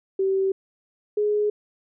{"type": "tone pair in turn", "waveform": "sine", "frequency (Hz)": [385.3, 418.1], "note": ["G4", "G#4"], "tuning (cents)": [-30, 12], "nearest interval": "minor second", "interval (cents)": 142, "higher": "second", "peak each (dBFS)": -19, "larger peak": "neither", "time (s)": [[0.19, 0.52], [1.17, 1.5]], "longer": "neither", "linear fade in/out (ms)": 5, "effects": []}